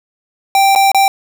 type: tone with dropouts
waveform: square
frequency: 784 Hz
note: G5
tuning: in tune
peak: -8 dBFS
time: 0.55-1.08 s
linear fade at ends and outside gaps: 1 ms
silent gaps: 0.751-0.759 / 0.917-0.946 s
effects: none